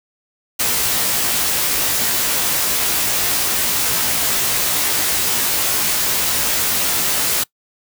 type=noise with comb filter; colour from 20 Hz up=white; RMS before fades=-18 dBFS; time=0.59-7.44 s; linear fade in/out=10 ms; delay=17 ms; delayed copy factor=+0.8; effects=noise-tail reverb RT60 0.1 s tail -23 dB re dry